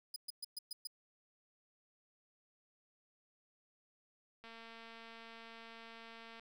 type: tone bursts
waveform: sawtooth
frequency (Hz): 4981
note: D#8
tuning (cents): +1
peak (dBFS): -38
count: 6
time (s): 0.14-0.872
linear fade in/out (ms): 5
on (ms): 22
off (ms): 120
type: click train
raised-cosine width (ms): 0.3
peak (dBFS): -38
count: 447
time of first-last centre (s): 4.44-6.396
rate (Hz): 228
effects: 13-bit